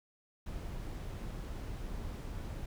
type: noise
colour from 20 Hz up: brown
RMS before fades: -41 dBFS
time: 0.46-2.66 s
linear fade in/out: 5 ms
effects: none